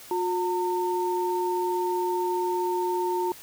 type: tone pair together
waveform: sine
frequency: 359 / 908.8 Hz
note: F4 / A#5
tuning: +48 / -44 cents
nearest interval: octave + major third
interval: 1608 cents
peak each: -26 / -27 dBFS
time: 0.11-3.32 s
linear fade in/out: 2 ms
effects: white hiss -46 dBFS RMS until 3.42 s